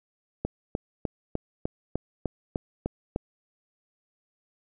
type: click train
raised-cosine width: 2 ms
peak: -14 dBFS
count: 10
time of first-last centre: 0.45-3.161 s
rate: 3.32 Hz
effects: none